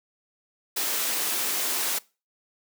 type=high-pass noise; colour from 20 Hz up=white; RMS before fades=-27 dBFS; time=0.76-1.99 s; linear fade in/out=10 ms; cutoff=240 Hz; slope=24 dB/octave; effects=noise-tail reverb RT60 0.3 s tail -22 dB re dry